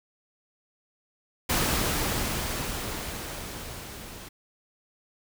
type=noise with level ramp; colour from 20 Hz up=pink; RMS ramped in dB=-24 to -43 dBFS; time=1.49-4.29 s; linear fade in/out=10 ms; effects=none